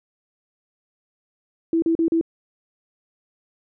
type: tone bursts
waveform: sine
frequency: 329.6 Hz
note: E4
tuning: in tune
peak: -16 dBFS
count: 4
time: 1.73-2.212 s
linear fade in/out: 2 ms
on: 92 ms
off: 38 ms
effects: none